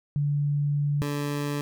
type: tone pair in turn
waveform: sine / 20% pulse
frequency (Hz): 144.9 / 144.9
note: D3 / D3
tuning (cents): -23 / -23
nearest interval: unison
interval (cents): 0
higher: neither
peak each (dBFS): -22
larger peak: neither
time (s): 0.16-1.02 / 1.02-1.61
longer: first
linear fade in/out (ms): 0
effects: none